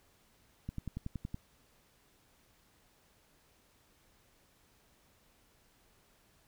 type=click train; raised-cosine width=5 ms; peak=-26 dBFS; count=8; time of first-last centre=0.69-1.344 s; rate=10.7 Hz; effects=pink hiss -68 dBFS RMS until 6.47 s